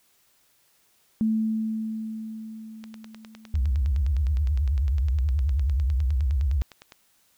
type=tone with exponential decay; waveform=sine; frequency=220 Hz; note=A3; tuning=in tune; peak=-19 dBFS; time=1.21-4.43 s; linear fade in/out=0 ms; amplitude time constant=700 ms
type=click train; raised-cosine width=0.2 ms; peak=-26 dBFS; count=41; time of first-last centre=2.84-6.922 s; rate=9.8 Hz
type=tone with vibrato; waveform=sine; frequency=69 Hz; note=C#2; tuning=7 cents flat; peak=-20 dBFS; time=3.54-6.62 s; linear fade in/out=0 ms; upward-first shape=triangle; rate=9.4 Hz; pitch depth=270 cents each way
effects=white hiss -64 dBFS RMS until 7.37 s